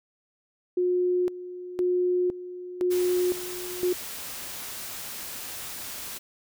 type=tone with tremolo; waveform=sine; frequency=360 Hz; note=F#4; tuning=47 cents flat; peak=-21 dBFS; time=0.77-3.93 s; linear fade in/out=5 ms; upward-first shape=square; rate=0.98 Hz; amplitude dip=80%
type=noise; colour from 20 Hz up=white; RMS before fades=-37 dBFS; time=2.9-6.19 s; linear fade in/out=20 ms
effects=none